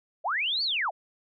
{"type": "linear two-way sweep", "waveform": "sine", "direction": "up then down", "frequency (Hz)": [549, 4612, 549], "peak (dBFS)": -25, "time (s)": [0.24, 0.91], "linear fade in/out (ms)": 20, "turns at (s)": 0.63, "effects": []}